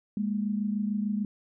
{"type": "tone pair together", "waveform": "sine", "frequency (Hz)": [205, 231.7], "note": ["G#3", "A#3"], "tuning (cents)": [-22, -10], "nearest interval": "major second", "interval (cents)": 212, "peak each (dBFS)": [-27, -33], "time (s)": [0.17, 1.25], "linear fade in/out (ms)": 2, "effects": []}